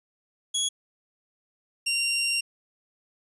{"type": "tone pair in turn", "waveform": "20% pulse", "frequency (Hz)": [3342, 2766], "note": ["G#7", "F7"], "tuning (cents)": [10, -17], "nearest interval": "minor third", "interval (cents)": 327, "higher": "first", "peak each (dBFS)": [-18, -19], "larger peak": "first", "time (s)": [[0.54, 0.69], [1.86, 2.41]], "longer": "second", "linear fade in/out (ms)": 10, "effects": ["resampled to 24000 Hz"]}